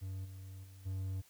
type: tone with level steps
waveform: triangle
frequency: 94.9 Hz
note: F#2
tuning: 44 cents sharp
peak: -37 / -44 / -50 / -34 dBFS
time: 0.01-1.22 s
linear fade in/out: 20 ms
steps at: 0.24 / 0.63 / 0.85 s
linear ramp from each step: 20 ms
effects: white hiss -65 dBFS RMS until 1.29 s